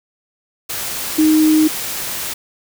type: tone in noise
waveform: sine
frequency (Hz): 311.1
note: D#4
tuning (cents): 0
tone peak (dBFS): -9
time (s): 1.18-1.68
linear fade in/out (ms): 10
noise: white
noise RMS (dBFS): -24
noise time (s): 0.69-2.34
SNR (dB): +12
effects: none